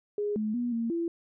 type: tone with pitch steps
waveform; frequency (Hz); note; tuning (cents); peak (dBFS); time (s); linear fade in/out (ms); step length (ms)
sine; 413.9 / 214.6 / 242 / 230.4 / 337.1; G#4 / A3 / B3 / A#3 / E4; -6 / -43 / -35 / -20 / +39; -27; 0.18-1.08; 2; 180
effects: none